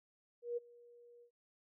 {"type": "tone with ADSR envelope", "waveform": "sine", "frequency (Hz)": 477.6, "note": "A#4", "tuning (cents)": 42, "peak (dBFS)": -34, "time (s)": [0.42, 1.31], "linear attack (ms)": 150, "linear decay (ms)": 19, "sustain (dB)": -24, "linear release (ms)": 87, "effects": []}